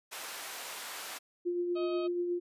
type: high-pass noise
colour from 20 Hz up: pink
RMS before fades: -42 dBFS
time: 0.11-1.19 s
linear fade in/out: 20 ms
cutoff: 760 Hz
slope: 12 dB/octave
type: tone with tremolo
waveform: sine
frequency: 351.1 Hz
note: F4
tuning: 9 cents sharp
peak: -28 dBFS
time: 1.45-2.4 s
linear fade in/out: 20 ms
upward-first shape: triangle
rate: 8.3 Hz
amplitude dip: 40%
type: harmonic tone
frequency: 631 Hz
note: D#5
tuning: 24 cents sharp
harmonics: 1 / 2 / 4 / 5 / 6 / 7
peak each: -38 / -44 / -50 / -52 / -54 / -55 dBFS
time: 1.75-2.08 s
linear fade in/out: 20 ms
effects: resampled to 32000 Hz